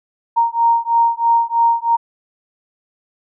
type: beating tone pair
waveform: sine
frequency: 928 / 931.1 Hz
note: A#5 / A#5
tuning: -8 / -2 cents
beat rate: 3.1 Hz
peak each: -15 dBFS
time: 0.36-1.97 s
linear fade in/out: 20 ms
effects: none